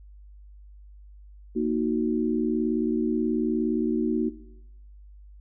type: chord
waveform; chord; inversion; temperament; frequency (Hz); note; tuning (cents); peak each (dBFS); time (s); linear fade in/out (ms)
sine; D# minor; second; equal; 233.1 / 311.1 / 370; A#3 / D#4 / F#4; 0 / 0 / 0; -26 / -28 / -27; 1.55-4.3; 20
effects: noise-tail reverb RT60 0.9 s tail -17 dB re dry + added 50 Hz sine -45 dBFS peak until 5.4 s